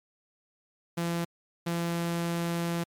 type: tone pair in turn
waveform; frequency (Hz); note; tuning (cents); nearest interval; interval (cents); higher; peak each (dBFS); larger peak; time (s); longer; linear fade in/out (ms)
sawtooth; 170 / 170; F3 / F3; -46 / -46; unison; 0; neither; -24; neither; 0.97-1.25 / 1.66-2.84; second; 10
effects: MP3 96 kbps